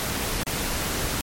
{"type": "noise with dropouts", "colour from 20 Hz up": "pink", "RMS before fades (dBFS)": -27, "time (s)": [0, 1.21], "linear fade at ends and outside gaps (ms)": 0, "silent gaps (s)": [0.433, 0.467], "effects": ["MP3 64 kbps"]}